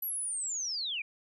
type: linear sweep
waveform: sine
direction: down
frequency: 11960 to 2300 Hz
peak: -32 dBFS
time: 0.02-1.02 s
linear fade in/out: 5 ms
effects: none